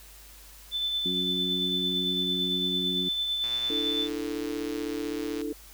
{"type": "tone with tremolo", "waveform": "sine", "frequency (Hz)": 3520, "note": "A7", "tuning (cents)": 0, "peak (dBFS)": -25, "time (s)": [0.71, 4.09], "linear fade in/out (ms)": 50, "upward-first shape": "sine", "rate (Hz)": 8.9, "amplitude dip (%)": 30}
{"type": "harmonic tone", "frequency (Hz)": 91, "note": "F#2", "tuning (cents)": -28, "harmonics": [2, 3, 4], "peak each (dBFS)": [-33, -35, -36], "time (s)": [1.05, 3.09], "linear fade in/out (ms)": 10}
{"type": "click train", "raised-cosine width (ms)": 0.2, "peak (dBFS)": -24, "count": 236, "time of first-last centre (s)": [3.44, 5.415], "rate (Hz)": 119}
{"type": "chord", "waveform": "sine", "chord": "D suspended second", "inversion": "none", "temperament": "equal", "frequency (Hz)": [293.7, 329.6, 440], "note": ["D4", "E4", "A4"], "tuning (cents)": [0, 0, 0], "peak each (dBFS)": [-33, -35, -34], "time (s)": [3.7, 5.53], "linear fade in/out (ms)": 2}
{"effects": ["added 50 Hz sine -51 dBFS peak until 5.73 s", "white hiss -51 dBFS RMS until 5.73 s"]}